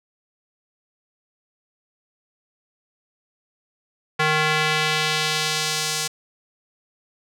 square tone with band-pass filter sweep, 154.7 Hz, D#3, 10 cents flat, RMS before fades -22 dBFS, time 4.19-6.08 s, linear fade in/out 10 ms, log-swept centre 1800 to 6600 Hz, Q 1, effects none

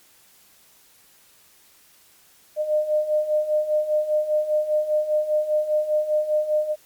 sine beating tone pair, 605 / 610 Hz, D#5 / D#5, -49 / -34 cents, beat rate 5 Hz, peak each -25 / -20 dBFS, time 2.56-6.76 s, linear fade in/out 50 ms, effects white hiss -55 dBFS RMS until 6.85 s + MP3 96 kbps

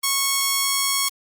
5% pulse tone, 1100 Hz, C#6, 14 cents flat, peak -7 dBFS, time 0.03-1.09 s, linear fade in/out 10 ms, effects Opus 32 kbps

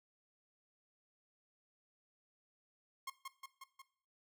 sawtooth tone with echo, 1073 Hz, C6, 43 cents sharp, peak -37 dBFS, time 3.07-3.1 s, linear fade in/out 5 ms, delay 180 ms, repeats 4, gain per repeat -3 dB, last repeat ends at 3.82 s, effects noise-tail reverb RT60 0.5 s tail -17 dB re dry

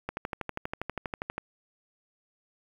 click train, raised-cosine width 0.5 ms, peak -17 dBFS, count 17, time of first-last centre 0.09-1.38 s, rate 12.4 Hz, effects 8-bit

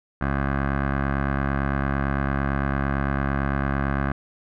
15% pulse tone with low-pass filter, 68.9 Hz, C#2, 10 cents flat, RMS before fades -24 dBFS, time 0.21-4.12 s, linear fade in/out 5 ms, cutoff 1500 Hz, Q 3.2, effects none

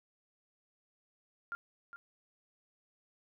sine tone with echo, 1396.9 Hz, F6, in tune, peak -36 dBFS, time 1.52-1.55 s, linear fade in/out 0 ms, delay 410 ms, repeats 1, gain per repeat -10 dB, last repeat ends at 1.96 s, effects none

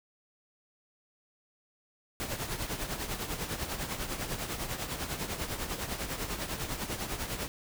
pink noise with tremolo, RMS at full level -33 dBFS, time 2.2-7.48 s, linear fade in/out 0 ms, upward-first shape triangle, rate 10 Hz, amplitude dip 70%, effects none

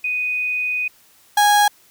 sine / 35% pulse tone pair in turn, 2489 / 826.5 Hz, D#7 / G#5, 0 / -9 cents, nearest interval octave + perfect fifth, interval 1909 cents, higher first, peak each -19 / -10 dBFS, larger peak second, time 0.04-0.88 / 1.37-1.68 s, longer first, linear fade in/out 5 ms, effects white hiss -53 dBFS RMS until 1.9 s

